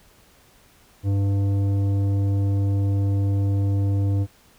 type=tone with tanh clipping; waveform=triangle; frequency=99.2 Hz; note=G2; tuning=21 cents sharp; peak=-20 dBFS; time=1.03-4.27 s; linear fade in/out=50 ms; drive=15 dB; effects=pink hiss -55 dBFS RMS until 4.58 s